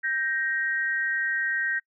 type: tone pair together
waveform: sine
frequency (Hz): 1568 / 1877.1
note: G6 / A#6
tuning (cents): 0 / +12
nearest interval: minor third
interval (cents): 312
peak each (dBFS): -27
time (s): 0.03-1.8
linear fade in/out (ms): 20
effects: noise-tail reverb RT60 0.1 s tail -25 dB re dry